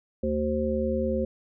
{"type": "harmonic tone", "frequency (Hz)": 75.2, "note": "D2", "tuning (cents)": 42, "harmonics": [1, 3, 5, 7], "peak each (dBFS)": [-32, -28, -31, -28], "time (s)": [0.23, 1.25], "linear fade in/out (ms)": 5, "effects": []}